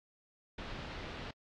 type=low-pass noise; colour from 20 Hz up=pink; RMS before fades=-44 dBFS; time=0.58-1.31 s; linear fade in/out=5 ms; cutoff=4100 Hz; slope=24 dB/octave; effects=AAC 64 kbps